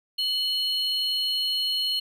triangle tone pair together, 2984 / 4257 Hz, F#7 / C8, +14 / +29 cents, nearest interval tritone, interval 615 cents, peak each -25 dBFS, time 0.18-2 s, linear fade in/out 10 ms, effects none

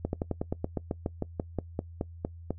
slowing click train, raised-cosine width 2 ms, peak -16 dBFS, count 17, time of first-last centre 0.05-2.506 s, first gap 81 ms, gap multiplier 1.08, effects noise-tail reverb RT60 0.1 s tail -21 dB re dry + added 84 Hz sine -43 dBFS peak until 2.58 s

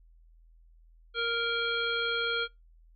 harmonic tone, 466.1 Hz, A#4, in tune, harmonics 1 / 3 / 5 / 7 / 9, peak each -34 / -31 / -38 / -34 / -40 dBFS, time 1.14-2.48 s, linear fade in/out 50 ms, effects noise-tail reverb RT60 0.2 s tail -24 dB re dry + added 41 Hz sine -55 dBFS peak until 2.95 s

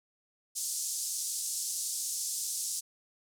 white band-pass noise, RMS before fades -35 dBFS, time 0.55-2.81 s, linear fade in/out 20 ms, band 5300 to 9900 Hz, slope 24 dB/octave, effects none

